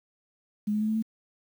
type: tone with pitch steps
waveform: sine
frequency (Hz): 209 / 212.2 / 215.4 / 218.6 / 221.9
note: G#3 / G#3 / A3 / A3 / A3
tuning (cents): +11 / +38 / -37 / -11 / +15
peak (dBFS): -24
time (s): 0.67-1.025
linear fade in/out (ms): 10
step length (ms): 71
effects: 9-bit